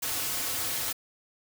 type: noise with comb filter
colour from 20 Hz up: white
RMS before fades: -31 dBFS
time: 0.02-0.93 s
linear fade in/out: 10 ms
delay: 5 ms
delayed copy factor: -0.8
effects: none